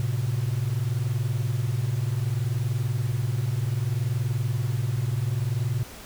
sine tone pair together, 110.17 / 130.81 Hz, A2 / C3, +3 / 0 cents, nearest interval minor third, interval 297 cents, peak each -24 dBFS, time 0-5.83 s, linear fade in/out 0 ms, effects tanh soft clip ceiling -20 dBFS + pink hiss -43 dBFS RMS until 6.05 s

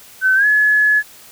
sine tone with pitch glide, 1526 to 1703 Hz, G6 to G#6, -47 to +43 cents, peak -10 dBFS, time 0.21-1.03 s, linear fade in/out 50 ms, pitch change +190 cents, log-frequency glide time 0.35-0.46 s, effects white hiss -42 dBFS RMS until 1.31 s

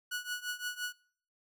sawtooth tone with tremolo, 1468 Hz, F#6, 14 cents flat, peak -29 dBFS, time 0.11-0.93 s, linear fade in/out 10 ms, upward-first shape triangle, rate 5.8 Hz, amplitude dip 90%, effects noise-tail reverb RT60 0.5 s tail -21 dB re dry

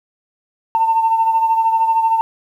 sine beating tone pair, 899 / 912 Hz, A5 / A#5, +37 / -38 cents, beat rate 13 Hz, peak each -12 / -20 dBFS, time 0.75-2.21 s, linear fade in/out 0 ms, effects tanh soft clip ceiling -6 dBFS + 8-bit

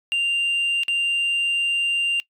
sine tone with dropouts, 2786 Hz, F7, 5 cents flat, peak -16 dBFS, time 0.12-2.2 s, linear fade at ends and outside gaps 0 ms, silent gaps 0.834-0.882 s, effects noise-tail reverb RT60 0.1 s tail -24 dB re dry + tanh soft clip ceiling -18 dBFS

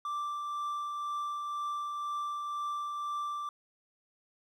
triangle tone with tremolo, 1174.7 Hz, D6, in tune, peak -30 dBFS, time 0.05-3.49 s, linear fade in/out 2 ms, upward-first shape triangle, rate 2 Hz, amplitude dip 30%, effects 12-bit

